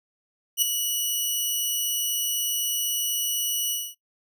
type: tone with ADSR envelope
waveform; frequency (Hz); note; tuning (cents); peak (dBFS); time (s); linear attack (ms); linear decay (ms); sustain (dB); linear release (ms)
10% pulse; 2937; F#7; -13; -8; 0.57-3.95; 52; 4; -8; 240
effects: noise-tail reverb RT60 0.1 s tail -17 dB re dry